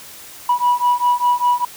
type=beating tone pair; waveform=sine; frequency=974 / 979 Hz; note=B5 / B5; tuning=-24 / -15 cents; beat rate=5 Hz; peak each=-15 dBFS; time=0.49-1.65 s; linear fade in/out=5 ms; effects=tanh soft clip ceiling -9 dBFS + white hiss -38 dBFS RMS until 1.76 s